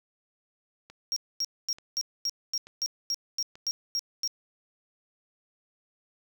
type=click train; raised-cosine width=0.2 ms; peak=-30 dBFS; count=4; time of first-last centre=0.9-3.555 s; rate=1.13 Hz
type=tone bursts; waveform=triangle; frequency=5588 Hz; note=F8; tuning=in tune; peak=-25 dBFS; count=12; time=1.12-4.276 s; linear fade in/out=0 ms; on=43 ms; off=240 ms
effects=9-bit